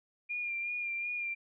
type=tone with vibrato; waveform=sine; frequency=2405 Hz; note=D7; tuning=41 cents sharp; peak=-33 dBFS; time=0.29-1.35 s; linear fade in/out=20 ms; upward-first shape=sine; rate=2.7 Hz; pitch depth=29 cents each way; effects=none